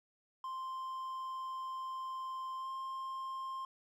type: tone with pitch glide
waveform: triangle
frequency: 1046.5 to 1058 Hz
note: C6 to C6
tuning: 0 to +19 cents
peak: -37 dBFS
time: 0.44-3.65 s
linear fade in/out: 2 ms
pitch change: +19 cents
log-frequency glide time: 2.56-2.7 s
effects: none